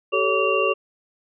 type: tone cluster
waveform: sine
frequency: 386.3 / 440.2 / 560 / 1150 / 2767 Hz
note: G4 / A4 / C#5 / D6 / F7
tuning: -25 / +1 / +18 / -37 / -17 cents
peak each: -24 dBFS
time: 0.12-0.74 s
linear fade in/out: 20 ms
effects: none